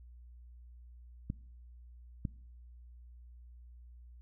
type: clicks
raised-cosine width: 5 ms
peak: -23 / -22 dBFS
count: 2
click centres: 1.301 / 2.252 s
effects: noise-tail reverb RT60 0.7 s tail -23 dB re dry + added 60 Hz sine -51 dBFS peak until 4.21 s